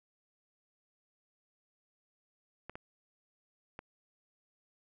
clicks, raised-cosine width 0.5 ms, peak -28 dBFS, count 3, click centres 2.696 / 2.755 / 3.791 s, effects none

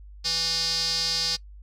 square tone with band-pass filter, 164.81 Hz, E3, in tune, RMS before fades -26 dBFS, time 0.24-1.37 s, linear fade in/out 20 ms, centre 4800 Hz, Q 6.9, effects noise-tail reverb RT60 0.1 s tail -21 dB re dry + added 50 Hz sine -42 dBFS peak until 1.62 s

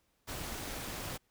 pink noise with amplitude modulation, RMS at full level -38 dBFS, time 0.27-1.18 s, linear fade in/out 20 ms, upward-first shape sine, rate 252 Hz, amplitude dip 60%, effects pink hiss -75 dBFS RMS until 1.3 s

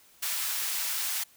white high-pass noise, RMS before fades -31 dBFS, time 0.22-1.24 s, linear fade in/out 10 ms, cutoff 1100 Hz, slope 12 dB/octave, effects white hiss -59 dBFS RMS until 1.36 s

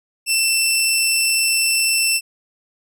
15% pulse tone, 2678 Hz, E7, 27 cents sharp, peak -8 dBFS, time 0.26-2.21 s, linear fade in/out 50 ms, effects none

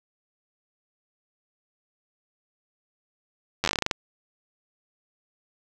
slowing click train, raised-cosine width 0.2 ms, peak -6 dBFS, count 12, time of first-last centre 3.64-3.912 s, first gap 10 ms, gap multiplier 1.17, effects none

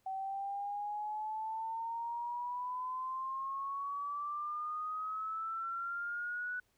sine exponential sweep, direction up, 762 to 1486 Hz, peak -36 dBFS, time 0.06-6.6 s, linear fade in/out 5 ms, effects pink hiss -75 dBFS RMS until 6.77 s

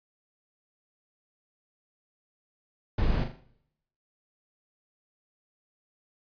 brown noise with echo, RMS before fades -26 dBFS, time 2.98-3.24 s, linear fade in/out 5 ms, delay 40 ms, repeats 5, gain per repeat -7 dB, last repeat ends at 3.44 s, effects noise-tail reverb RT60 0.8 s tail -19 dB re dry + resampled to 11025 Hz

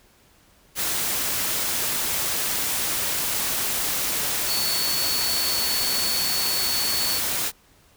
sine tone in noise, 4435 Hz, C#8, in tune, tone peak -25 dBFS, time 4.46-7.21 s, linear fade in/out 50 ms, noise white, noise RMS -25 dBFS, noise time 0.75-7.52 s, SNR -3 dB, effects pink hiss -57 dBFS RMS until 7.96 s

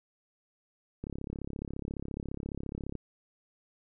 click train, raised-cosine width 3 ms, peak -24 dBFS, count 67, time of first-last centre 1.04-2.953 s, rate 34.5 Hz, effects none

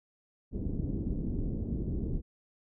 pink low-pass noise, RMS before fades -33 dBFS, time 0.51-2.22 s, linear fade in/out 50 ms, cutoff 340 Hz, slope 24 dB/octave, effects none

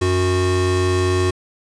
square tone pair together, 92.5 / 365.4 Hz, F#2 / F#4, 0 / -22 cents, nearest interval 2 octaves, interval 2378 cents, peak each -19 dBFS, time 0.01-1.31 s, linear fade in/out 10 ms, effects resampled to 22050 Hz

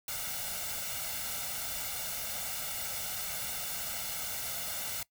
white noise with comb filter, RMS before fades -37 dBFS, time 0.08-5.03 s, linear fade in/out 2 ms, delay 1.4 ms, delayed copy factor +0.75, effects noise-tail reverb RT60 0.1 s tail -21 dB re dry

